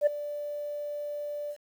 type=tone with ADSR envelope; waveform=sine; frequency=587.3 Hz; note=D5; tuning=in tune; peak=-15 dBFS; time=0.01-1.57 s; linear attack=56 ms; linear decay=10 ms; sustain=-17 dB; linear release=69 ms; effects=tanh soft clip ceiling -17 dBFS + 9-bit